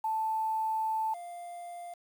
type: tone pair in turn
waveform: sine / triangle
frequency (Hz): 880 / 697.2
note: A5 / F5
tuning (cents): 0 / -3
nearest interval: major third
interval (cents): 403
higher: first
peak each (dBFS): -28 / -38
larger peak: first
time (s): 0.04-1.14 / 1.14-1.94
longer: first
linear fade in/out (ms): 5
effects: 9-bit